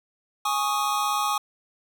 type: chord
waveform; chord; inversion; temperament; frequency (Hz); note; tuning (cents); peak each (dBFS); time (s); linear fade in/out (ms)
square; Ab suspended fourth; none; equal; 830.6 / 1108.7 / 1244.5; Ab5 / Db6 / Eb6; 0 / 0 / 0; -28; 0.45-1.38; 5
effects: none